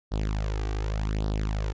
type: tone with flanger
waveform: sawtooth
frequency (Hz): 52.5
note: G#1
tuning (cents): +19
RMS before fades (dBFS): -28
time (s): 0.11-1.73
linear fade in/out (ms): 20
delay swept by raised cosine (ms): 0.21 to 2.61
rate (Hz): 0.86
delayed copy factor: +0.8
effects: resampled to 16000 Hz